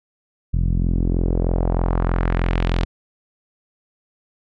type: tone with low-pass filter sweep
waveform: sawtooth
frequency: 43.19 Hz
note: F1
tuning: 18 cents flat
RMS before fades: -19 dBFS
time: 0.53-2.85 s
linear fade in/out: 10 ms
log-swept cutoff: 140 to 4100 Hz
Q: 1.5
effects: none